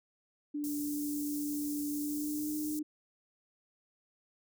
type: tone with pitch glide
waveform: sine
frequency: 293.7 to 302.8 Hz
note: D4 to D#4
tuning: 0 to -47 cents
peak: -33 dBFS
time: 0.54-2.83 s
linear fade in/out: 10 ms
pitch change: +53 cents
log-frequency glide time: 1.99-2.56 s
type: band-stop noise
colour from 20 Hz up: white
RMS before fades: -43 dBFS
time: 0.64-2.79 s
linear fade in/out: 0 ms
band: 200 to 6000 Hz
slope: 24 dB/octave
effects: none